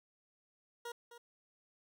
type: tone with echo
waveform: 20% pulse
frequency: 474.3 Hz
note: A#4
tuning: 30 cents sharp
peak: -37 dBFS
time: 0.85-0.92 s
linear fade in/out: 5 ms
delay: 260 ms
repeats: 1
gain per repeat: -11 dB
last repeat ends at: 1.18 s
effects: none